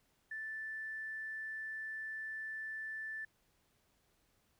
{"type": "tone with tanh clipping", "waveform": "triangle", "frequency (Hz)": 1760, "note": "A6", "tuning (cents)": 0, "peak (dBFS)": -40, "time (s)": [0.31, 3.25], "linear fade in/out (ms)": 5, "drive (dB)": 3, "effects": ["pink hiss -75 dBFS RMS until 4.59 s"]}